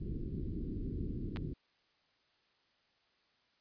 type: low-pass noise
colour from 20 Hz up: pink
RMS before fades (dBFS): -39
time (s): 0-1.54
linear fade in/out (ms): 10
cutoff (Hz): 380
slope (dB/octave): 48
type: clicks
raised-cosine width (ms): 0.3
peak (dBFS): -28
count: 2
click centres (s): 1.361 / 1.37
effects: white hiss -73 dBFS RMS until 3.6 s + resampled to 11025 Hz